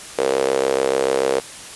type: tone with high-pass filter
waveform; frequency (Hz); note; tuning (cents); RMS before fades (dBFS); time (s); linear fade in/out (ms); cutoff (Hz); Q
sawtooth; 66.9; C2; +39; -19; 0.18-1.4; 5; 470; 5.3
effects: white hiss -36 dBFS RMS until 1.75 s + resampled to 24000 Hz